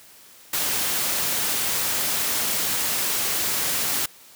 white noise, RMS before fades -24 dBFS, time 0.53-4.06 s, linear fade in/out 5 ms, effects white hiss -49 dBFS RMS until 4.35 s + high-pass 80 Hz 12 dB/octave

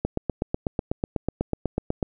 click train, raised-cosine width 2 ms, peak -10 dBFS, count 17, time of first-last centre 0.05-2.028 s, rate 8.09 Hz, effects none

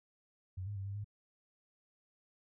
sine tone with pitch steps, 93 / 102.7 / 97.3 / 99.6 / 103.3 Hz, F#2 / G#2 / G2 / G2 / G#2, +9 / -19 / -12 / +28 / -9 cents, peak -38 dBFS, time 0.57-1.045 s, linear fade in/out 10 ms, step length 95 ms, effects none

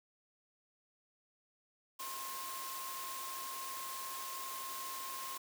sine tone in noise, 1065 Hz, C6, 30 cents sharp, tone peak -44 dBFS, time 1.99-5.38 s, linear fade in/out 10 ms, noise white, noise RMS -45 dBFS, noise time 1.99-5.38 s, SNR -2 dB, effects high-pass 300 Hz 12 dB/octave

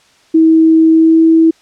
sine tone with pitch glide, 321.9 to 324.9 Hz, E4 to E4, -41 to -25 cents, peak -4 dBFS, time 0.34-1.51 s, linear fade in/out 10 ms, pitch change +16 cents, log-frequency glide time 0.9-1.22 s, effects white hiss -49 dBFS RMS until 1.61 s + low-pass 6000 Hz 12 dB/octave

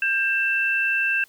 sine tone pair together, 1590 / 2669 Hz, G6 / E7, +24 / +21 cents, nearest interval major sixth, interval 897 cents, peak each -22 dBFS, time 0.02-1.24 s, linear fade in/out 2 ms, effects white hiss -56 dBFS RMS until 1.28 s

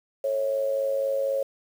sine tone with amplitude modulation, 547 Hz, C#5, 23 cents flat, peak -20 dBFS, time 0.24-1.43 s, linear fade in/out 5 ms, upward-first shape sine, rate 104 Hz, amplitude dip 60%, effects 8-bit

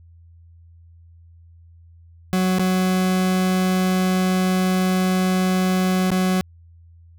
40% pulse tone with dropouts, 185.3 Hz, F#3, 3 cents sharp, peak -16 dBFS, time 2.33-6.41 s, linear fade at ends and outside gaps 0 ms, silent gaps 2.585-2.595 / 6.104-6.116 s, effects added 84 Hz sine -45 dBFS peak until 7.18 s

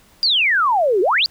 sine exponential two-way sweep, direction down then up, 4903 to 349.2 to 4903 Hz, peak -13 dBFS, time 0.23-1.26 s, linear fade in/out 0 ms, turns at 1.01 s, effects pink hiss -52 dBFS RMS until 1.3 s

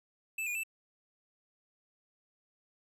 square tone with pitch steps, 2632 / 2439 / 2646 Hz, E7 / D#7 / E7, -3 / -35 / +6 cents, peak -34 dBFS, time 0.38-0.635 s, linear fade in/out 5 ms, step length 85 ms, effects none

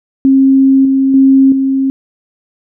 sine tone with level steps, 268.5 Hz, C4, 45 cents sharp, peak -4 / -7 / -3 / -9 dBFS, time 0.25-1.9 s, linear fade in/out 0 ms, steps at 0.85 / 1.14 / 1.52 s, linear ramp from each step 2 ms, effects none

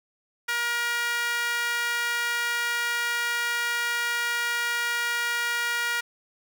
sawtooth tone with high-pass filter, 475 Hz, A#4, 33 cents sharp, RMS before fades -27 dBFS, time 0.48-6.01 s, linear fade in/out 10 ms, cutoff 1600 Hz, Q 2.6, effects none

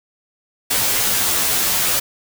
white noise with comb filter, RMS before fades -18 dBFS, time 0.7-2 s, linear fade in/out 10 ms, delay 13 ms, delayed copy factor -1, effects none

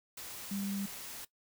sine tone in noise, 198.5 Hz, G3, 22 cents sharp, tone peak -34 dBFS, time 0.51-0.86 s, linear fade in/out 5 ms, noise white, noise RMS -45 dBFS, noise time 0.17-1.25 s, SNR +8 dB, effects noise-tail reverb RT60 0.1 s tail -18 dB re dry

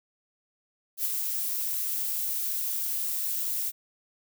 violet noise with ADSR envelope, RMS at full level -26 dBFS, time 0.97-3.72 s, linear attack 83 ms, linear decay 8 ms, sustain -4 dB, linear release 38 ms, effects none

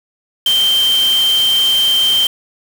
sine tone in noise, 3136 Hz, G7, in tune, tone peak -10 dBFS, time 0.46-2.27 s, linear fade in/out 2 ms, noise white, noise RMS -24 dBFS, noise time 0.46-2.27 s, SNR +11 dB, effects none

